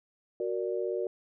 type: chord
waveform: sine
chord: Gb augmented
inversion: none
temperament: equal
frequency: 370 / 466.2 / 587.3 Hz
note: Gb4 / Bb4 / D5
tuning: 0 / 0 / 0 cents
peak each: -32 / -33 / -36 dBFS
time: 0.4-1.07 s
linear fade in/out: 2 ms
effects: none